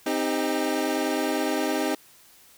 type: chord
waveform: 25% pulse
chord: C minor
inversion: none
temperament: equal with one note detuned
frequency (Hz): 261.6 / 311.1 / 401.2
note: C4 / Eb4 / G4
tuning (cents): 0 / 0 / +40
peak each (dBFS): -25 / -23 / -26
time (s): 0.06-1.95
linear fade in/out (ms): 5
effects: white hiss -54 dBFS RMS until 2.57 s